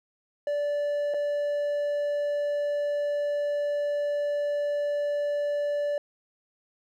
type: tone with dropouts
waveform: triangle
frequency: 582 Hz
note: D5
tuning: 16 cents flat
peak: -23 dBFS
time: 0.47-5.98 s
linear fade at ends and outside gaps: 2 ms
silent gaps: 1.139-1.143 s
effects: none